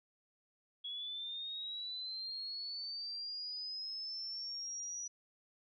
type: linear sweep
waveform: sine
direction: up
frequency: 3339 to 5860 Hz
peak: -40 dBFS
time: 0.84-5.08 s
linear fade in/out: 10 ms
effects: none